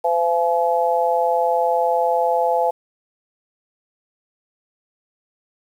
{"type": "harmonic tone", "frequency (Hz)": 170, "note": "F3", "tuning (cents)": -46, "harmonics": [3, 4, 5], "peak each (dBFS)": [-20, -20, -20], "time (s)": [0.04, 2.71], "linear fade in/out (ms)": 10, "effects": ["8-bit"]}